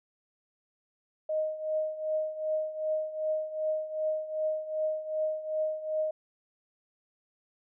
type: tone with tremolo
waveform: sine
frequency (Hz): 622.3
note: D#5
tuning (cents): 0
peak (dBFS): -25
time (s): 1.29-6.11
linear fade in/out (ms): 5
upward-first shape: triangle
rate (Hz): 2.6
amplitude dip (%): 80
effects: none